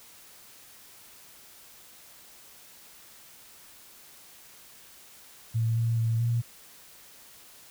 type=tone with pitch steps; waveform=sine; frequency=113.7 / 115.3 / 113.8 / 117.8 Hz; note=A#2 / A#2 / A#2 / A#2; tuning=-43 / -19 / -41 / +19 cents; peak=-23 dBFS; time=5.54-6.42 s; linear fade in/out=20 ms; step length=220 ms; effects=white hiss -52 dBFS RMS until 7.7 s